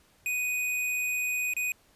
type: tone with dropouts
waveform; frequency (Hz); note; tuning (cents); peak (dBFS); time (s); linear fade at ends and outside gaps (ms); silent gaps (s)
square; 2489; D#7; 0; -28; 0.26-1.72; 1; 1.536-1.566
effects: pink hiss -63 dBFS RMS until 1.95 s + resampled to 32000 Hz